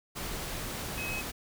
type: tone in noise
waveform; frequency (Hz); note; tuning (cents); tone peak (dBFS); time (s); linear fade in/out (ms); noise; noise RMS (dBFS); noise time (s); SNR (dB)
sine; 2550; D#7; +42; -35; 0.97-1.22; 20; pink; -37; 0.15-1.32; -1
effects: none